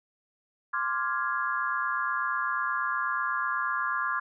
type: chord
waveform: sine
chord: D half-diminished seventh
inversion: third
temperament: equal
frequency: 1046.5 / 1174.7 / 1396.9 / 1661.2 Hz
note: C6 / D6 / F6 / Ab6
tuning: 0 / 0 / 0 / 0 cents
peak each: -32 dBFS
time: 0.73-4.2 s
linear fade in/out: 10 ms
effects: none